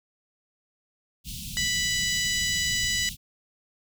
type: band-stop noise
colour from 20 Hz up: pink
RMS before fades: -36 dBFS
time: 1.24-3.17 s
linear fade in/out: 50 ms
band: 230 to 2800 Hz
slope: 48 dB/octave
type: harmonic tone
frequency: 987.8 Hz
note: B5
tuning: in tune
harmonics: 2 / 3 / 4 / 5 / 6 / 7 / 8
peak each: -29 / -31 / -32 / -33 / -34 / -34 / -35 dBFS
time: 1.57-3.09 s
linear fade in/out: 0 ms
effects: none